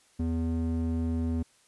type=tone with band-pass filter; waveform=square; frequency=82 Hz; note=E2; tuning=9 cents flat; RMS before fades=-29 dBFS; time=0.19-1.43 s; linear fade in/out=10 ms; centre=180 Hz; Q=7.3; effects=white hiss -63 dBFS RMS until 1.67 s + resampled to 24000 Hz